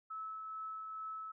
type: tone with tremolo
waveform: sine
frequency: 1301 Hz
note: E6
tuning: 23 cents flat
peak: -40 dBFS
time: 0.1-1.32 s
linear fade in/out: 10 ms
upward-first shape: triangle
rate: 2.3 Hz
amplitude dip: 30%
effects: none